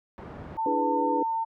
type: low-pass noise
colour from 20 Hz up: pink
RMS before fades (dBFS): -40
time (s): 0.18-0.57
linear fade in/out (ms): 0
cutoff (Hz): 1100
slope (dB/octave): 12
type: tone with pitch glide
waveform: sine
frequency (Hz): 893 to 902.9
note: A5 to A5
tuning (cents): +25 to +44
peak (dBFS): -25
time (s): 0.57-1.45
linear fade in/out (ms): 20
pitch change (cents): +19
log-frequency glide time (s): 0.78-0.93
type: chord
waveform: sine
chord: E dominant seventh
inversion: third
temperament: equal with one note detuned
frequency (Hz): 293.7 / 329.6 / 417.5 / 493.9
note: D4 / E4 / G#4 / B4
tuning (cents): 0 / 0 / +9 / 0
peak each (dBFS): -29 / -33 / -33 / -29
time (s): 0.66-1.23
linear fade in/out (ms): 2
effects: high-pass 60 Hz 12 dB/octave